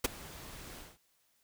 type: noise with ADSR envelope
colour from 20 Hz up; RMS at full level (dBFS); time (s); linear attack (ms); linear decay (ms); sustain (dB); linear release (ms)
pink; -25; 0.04-0.98; 9; 16; -23; 200
effects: white hiss -73 dBFS RMS until 1.43 s

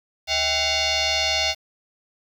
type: tone with frequency modulation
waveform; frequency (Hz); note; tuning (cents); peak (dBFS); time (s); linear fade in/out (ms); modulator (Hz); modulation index
sine; 788; G5; +9; -19; 0.27-1.55; 50; 715; 6.6
effects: 8-bit

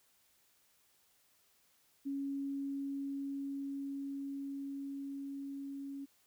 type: tone with level ramp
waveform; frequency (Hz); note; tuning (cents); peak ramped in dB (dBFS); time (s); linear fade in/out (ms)
sine; 277.2; C#4; 0; -35 to -41; 2.05-6.06; 20
effects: white hiss -71 dBFS RMS until 6.26 s

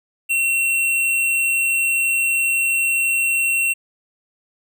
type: tone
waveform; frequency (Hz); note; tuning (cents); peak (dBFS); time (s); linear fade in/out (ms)
square; 2723; F7; -44; -17; 0.29-3.74; 20
effects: none

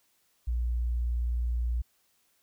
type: tone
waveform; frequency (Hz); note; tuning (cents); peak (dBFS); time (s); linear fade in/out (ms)
sine; 59.5; A#1; +36; -26; 0.47-1.82; 10
effects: white hiss -70 dBFS RMS until 2.42 s

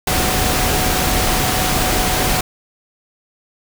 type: tone in noise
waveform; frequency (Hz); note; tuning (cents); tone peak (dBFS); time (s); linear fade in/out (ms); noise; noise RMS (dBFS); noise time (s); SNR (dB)
sine; 740; F#5; 0; -24; 0.07-2.41; 5; pink; -17; 0.07-2.41; -10
effects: none

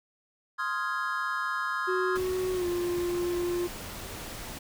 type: chord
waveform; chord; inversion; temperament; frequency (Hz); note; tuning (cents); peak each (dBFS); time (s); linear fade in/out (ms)
triangle; F minor seventh; second; equal with one note detuned; 1046.5 / 1253.2 / 1396.9 / 1661.2; C6 / Eb6 / F6 / Ab6; 0 / +12 / 0 / 0; -32 / -32 / -33 / -32; 0.58-2.18; 20
type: tone with pitch glide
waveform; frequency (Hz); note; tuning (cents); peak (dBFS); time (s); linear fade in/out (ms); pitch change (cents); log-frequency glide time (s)
triangle; 370 to 351.1; F#4 to F4; 0 to +9; -25; 1.87-3.68; 20; -91; 2.54-2.66
type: noise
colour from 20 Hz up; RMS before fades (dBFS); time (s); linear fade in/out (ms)
pink; -40; 2.15-4.59; 10
effects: none

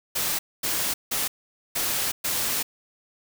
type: noise bursts at uneven times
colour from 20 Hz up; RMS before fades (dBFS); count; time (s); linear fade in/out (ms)
white; -26; 5; 0.15-0.39 / 0.63-0.94 / 1.11-1.28 / 1.75-2.12 / 2.24-2.63; 10
effects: none

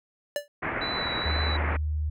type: tone with exponential decay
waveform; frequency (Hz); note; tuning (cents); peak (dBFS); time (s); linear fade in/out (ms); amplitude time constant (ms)
square; 582; D5; -16; -23; 0.36-0.48; 1; 25
type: low-pass noise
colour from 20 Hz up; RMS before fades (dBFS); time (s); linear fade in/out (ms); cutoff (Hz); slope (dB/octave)
white; -31; 0.62-1.77; 10; 2200; 48
type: tone with vibrato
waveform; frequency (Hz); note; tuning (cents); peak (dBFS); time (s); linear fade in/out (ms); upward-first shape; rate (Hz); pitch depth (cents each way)
sine; 3951; B7; 0; -31; 0.81-1.57; 10; sine; 2.2; 16
type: tone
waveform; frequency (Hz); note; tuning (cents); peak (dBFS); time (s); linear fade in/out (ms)
sine; 76.1; D#2; -38; -25; 1.25-2.1; 10
effects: none

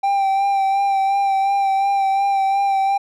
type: tone with vibrato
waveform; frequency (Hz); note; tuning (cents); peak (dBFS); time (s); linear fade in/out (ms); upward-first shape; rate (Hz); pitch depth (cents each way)
triangle; 786; G5; +4; -13; 0.03-2.98; 10; sine; 2.8; 25
effects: none

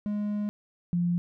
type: tone pair in turn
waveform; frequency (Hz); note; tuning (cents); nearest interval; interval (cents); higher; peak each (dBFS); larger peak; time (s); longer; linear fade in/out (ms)
triangle / sine; 207.7 / 174.17; G#3 / F3; 0 / -4; minor third; 304; first; -25 / -23; second; 0.06-0.49 / 0.93-1.18; first; 0
effects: none

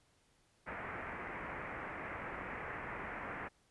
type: low-pass noise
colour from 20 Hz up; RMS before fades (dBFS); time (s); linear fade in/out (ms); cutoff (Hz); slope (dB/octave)
white; -44; 0.66-3.49; 20; 2200; 48
effects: pink hiss -72 dBFS RMS until 3.7 s + resampled to 24000 Hz

